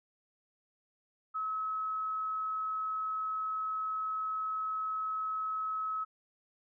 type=tone; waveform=sine; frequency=1287 Hz; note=E6; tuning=42 cents flat; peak=-32 dBFS; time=1.34-6.05 s; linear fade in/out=20 ms; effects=none